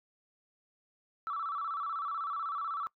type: tone with vibrato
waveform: sine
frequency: 1232 Hz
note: D#6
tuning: 17 cents flat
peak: -32 dBFS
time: 1.27-2.87 s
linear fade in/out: 0 ms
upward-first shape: square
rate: 16 Hz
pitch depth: 120 cents each way
effects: noise-tail reverb RT60 0.1 s tail -22 dB re dry + tanh soft clip ceiling -28 dBFS